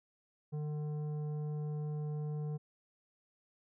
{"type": "tone with tanh clipping", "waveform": "triangle", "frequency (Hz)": 150.2, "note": "D3", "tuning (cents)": 39, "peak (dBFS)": -37, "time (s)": [0.52, 2.58], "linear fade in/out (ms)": 20, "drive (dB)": 14, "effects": []}